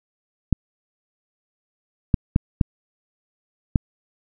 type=clicks; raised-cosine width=5 ms; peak=-3 dBFS; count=5; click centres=0.527 / 2.142 / 2.361 / 2.612 / 3.758 s; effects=none